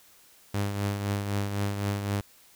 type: tone with tremolo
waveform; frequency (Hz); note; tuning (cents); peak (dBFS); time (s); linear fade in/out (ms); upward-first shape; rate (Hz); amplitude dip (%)
sawtooth; 101; G#2; -48; -21; 0.54-2.21; 5; triangle; 3.9; 55
effects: white hiss -57 dBFS RMS until 2.55 s